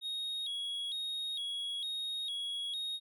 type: tone with vibrato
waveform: triangle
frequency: 3529 Hz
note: A7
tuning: 4 cents sharp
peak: -34 dBFS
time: 0.01-3 s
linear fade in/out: 50 ms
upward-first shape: square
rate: 1.1 Hz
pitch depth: 100 cents each way
effects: none